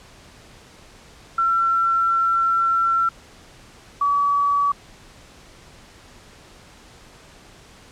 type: tone pair in turn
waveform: sine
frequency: 1352 / 1141.2 Hz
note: E6 / C#6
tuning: +43 / +50 cents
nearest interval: minor third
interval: 293 cents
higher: first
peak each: -16 / -16 dBFS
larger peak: neither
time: 1.38-3.09 / 4.01-4.72 s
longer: first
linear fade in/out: 5 ms
effects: pink hiss -47 dBFS RMS until 7.91 s + low-pass 8000 Hz 12 dB/octave